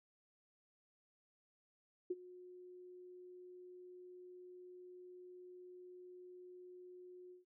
sine tone with ADSR envelope, 361.6 Hz, F#4, 40 cents flat, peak -34 dBFS, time 2.1-7.45 s, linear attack 8 ms, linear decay 36 ms, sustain -19 dB, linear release 140 ms, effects none

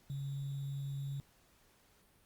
sine tone with sample-and-hold, 138.59 Hz, C#3, in tune, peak -37 dBFS, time 0.1-1.2 s, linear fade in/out 0 ms, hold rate 3675 Hz, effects pink hiss -68 dBFS RMS until 2.25 s + Opus 48 kbps

